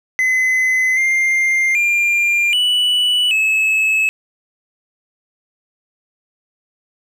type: tone with pitch steps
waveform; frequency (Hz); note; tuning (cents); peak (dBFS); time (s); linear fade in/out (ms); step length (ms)
triangle; 2034 / 2105 / 2393 / 2959 / 2591; C7 / C7 / D7 / F#7 / E7; -50 / +10 / +32 / -1 / -30; -11; 0.19-4.09; 0; 780
effects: none